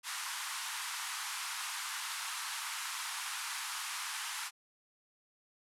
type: band-pass noise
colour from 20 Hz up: pink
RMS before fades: -40 dBFS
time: 0.03-4.51 s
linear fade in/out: 50 ms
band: 910 to 12000 Hz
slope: 48 dB/octave
effects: none